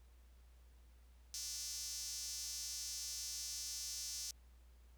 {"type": "tone with high-pass filter", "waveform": "sawtooth", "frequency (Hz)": 293.7, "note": "D4", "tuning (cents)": 0, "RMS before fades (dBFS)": -45, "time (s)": [1.34, 4.31], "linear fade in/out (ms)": 0, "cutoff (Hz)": 5700, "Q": 3.4, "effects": ["added 60 Hz sine -60 dBFS peak until 4.97 s", "pink hiss -74 dBFS RMS until 4.97 s"]}